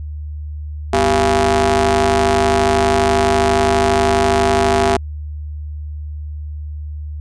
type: ring-modulated tone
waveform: sawtooth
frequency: 146.83 Hz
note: D3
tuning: in tune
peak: -5 dBFS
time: 0.93-4.97 s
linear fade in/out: 5 ms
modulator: 540 Hz
effects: added 75 Hz sine -24 dBFS peak until 7.2 s + resampled to 22050 Hz